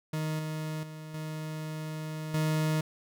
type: tone with level steps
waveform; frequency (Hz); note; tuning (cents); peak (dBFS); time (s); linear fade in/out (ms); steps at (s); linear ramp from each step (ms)
40% pulse; 155.8; D#3; +3; -29 / -32 / -40 / -34 / -25; 0.13-2.81; 5; 0.39 / 0.83 / 1.14 / 2.34; 2
effects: none